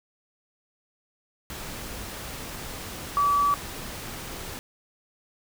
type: tone in noise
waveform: sine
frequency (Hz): 1148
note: D6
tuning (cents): -40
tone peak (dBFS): -19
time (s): 3.17-3.54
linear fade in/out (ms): 0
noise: pink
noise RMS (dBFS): -37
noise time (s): 1.5-4.59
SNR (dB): +15
effects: none